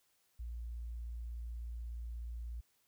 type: tone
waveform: sine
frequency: 58.27 Hz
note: A#1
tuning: in tune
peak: -40 dBFS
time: 0.39-2.61 s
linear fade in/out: 10 ms
effects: white hiss -75 dBFS RMS until 2.87 s